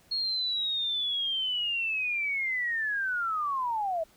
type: linear sweep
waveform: sine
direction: down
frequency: 4309 to 626 Hz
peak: -27 dBFS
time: 0.11-4.04 s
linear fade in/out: 10 ms
effects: pink hiss -61 dBFS RMS until 4.16 s